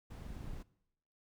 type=noise; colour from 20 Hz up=brown; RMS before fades=-46 dBFS; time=0.1-0.63 s; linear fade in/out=10 ms
type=clicks; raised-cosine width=5 ms; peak=-37 dBFS; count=8; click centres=0.222 / 0.265 / 0.305 / 0.367 / 0.409 / 0.444 / 0.476 / 0.534 s
effects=noise-tail reverb RT60 0.8 s tail -21 dB re dry